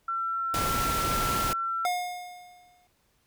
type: tone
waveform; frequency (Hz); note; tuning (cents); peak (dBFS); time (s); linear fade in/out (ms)
sine; 1349; E6; +40; -27; 0.08-1.86; 5
type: noise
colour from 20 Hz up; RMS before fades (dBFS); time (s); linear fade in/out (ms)
pink; -30; 0.54-1.53; 0
type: tone with exponential decay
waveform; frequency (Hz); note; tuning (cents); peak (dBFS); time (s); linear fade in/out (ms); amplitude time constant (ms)
square; 717; F5; +45; -24; 1.85-2.87; 1; 220
effects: pink hiss -69 dBFS RMS until 3.26 s